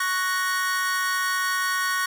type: chord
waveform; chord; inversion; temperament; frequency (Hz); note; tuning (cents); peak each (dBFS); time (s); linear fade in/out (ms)
45% pulse; F# major; second; equal; 1108.7 / 1480 / 1864.7; C#6 / F#6 / A#6; 0 / 0 / 0; -27; 0-2.06; 5
effects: none